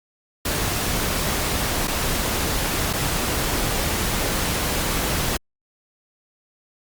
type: noise with dropouts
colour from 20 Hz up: pink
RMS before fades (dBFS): -23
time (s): 0.45-5.37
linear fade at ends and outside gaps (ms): 5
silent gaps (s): 1.874-1.879 / 2.93-2.934
effects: Opus 48 kbps